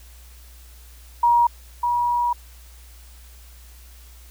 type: tone pair in turn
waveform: sine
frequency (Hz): 950 / 961.6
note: A#5 / B5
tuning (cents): +33 / -46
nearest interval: unison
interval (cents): 21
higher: second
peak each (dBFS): -13 / -18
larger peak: first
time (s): 1.23-1.47 / 1.83-2.33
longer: second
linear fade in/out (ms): 5
effects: added 60 Hz sine -43 dBFS peak until 4.3 s + white hiss -51 dBFS RMS until 4.3 s